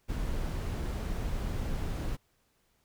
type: noise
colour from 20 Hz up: brown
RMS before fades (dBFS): -33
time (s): 0.08-2.17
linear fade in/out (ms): 20
effects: pink hiss -72 dBFS RMS until 2.84 s